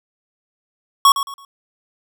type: tone with echo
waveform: square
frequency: 1108.7 Hz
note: C#6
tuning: in tune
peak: -8 dBFS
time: 1.05-1.12 s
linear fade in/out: 2 ms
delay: 110 ms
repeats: 3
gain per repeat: -11 dB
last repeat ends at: 1.45 s
effects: none